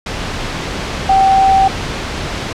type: tone in noise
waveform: sine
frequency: 773 Hz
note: G5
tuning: 24 cents flat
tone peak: -7 dBFS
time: 1.09-1.68 s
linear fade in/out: 5 ms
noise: pink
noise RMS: -21 dBFS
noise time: 0.06-2.53 s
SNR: +11 dB
effects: low-pass 5000 Hz 12 dB/octave